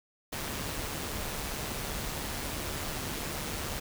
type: noise with amplitude modulation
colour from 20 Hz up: pink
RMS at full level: -34 dBFS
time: 0.32-3.8 s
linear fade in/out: 10 ms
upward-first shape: sine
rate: 146 Hz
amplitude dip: 40%
effects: none